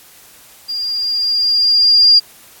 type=tone with level ramp; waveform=sine; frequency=4805 Hz; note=D8; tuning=39 cents sharp; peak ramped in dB=-19 to -4 dBFS; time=0.68-2.2 s; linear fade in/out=20 ms; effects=white hiss -43 dBFS RMS until 2.6 s + AAC 64 kbps